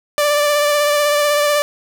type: tone with vibrato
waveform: sawtooth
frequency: 587.3 Hz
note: D5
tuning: in tune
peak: -9 dBFS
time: 0.18-1.62 s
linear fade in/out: 0 ms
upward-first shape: triangle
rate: 16 Hz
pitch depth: 26 cents each way
effects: none